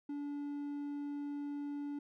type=tone; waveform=triangle; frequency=288.1 Hz; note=D4; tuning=33 cents flat; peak=-36 dBFS; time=0.09-1.99 s; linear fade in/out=5 ms; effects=none